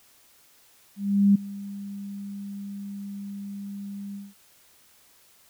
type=tone with ADSR envelope; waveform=sine; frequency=200.1 Hz; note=G3; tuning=36 cents sharp; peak=-13 dBFS; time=0.96-4.34 s; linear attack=390 ms; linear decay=10 ms; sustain=-20 dB; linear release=190 ms; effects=white hiss -58 dBFS RMS until 5.49 s